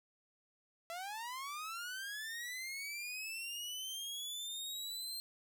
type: linear sweep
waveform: sawtooth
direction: up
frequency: 659.3 to 4186 Hz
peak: -38 dBFS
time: 0.9-5.2 s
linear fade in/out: 0 ms
effects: none